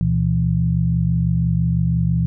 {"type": "tone cluster", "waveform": "sine", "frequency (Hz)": [71.4, 121.3, 167.3], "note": ["D2", "B2", "E3"], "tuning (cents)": [-48, -31, 26], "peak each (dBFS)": [-23, -19, -18], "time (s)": [0.01, 2.26], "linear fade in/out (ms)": 0, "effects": []}